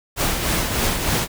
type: noise with tremolo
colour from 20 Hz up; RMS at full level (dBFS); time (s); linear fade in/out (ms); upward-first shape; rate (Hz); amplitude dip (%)
pink; -19; 0.16-1.28; 50; triangle; 3.3; 50
effects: none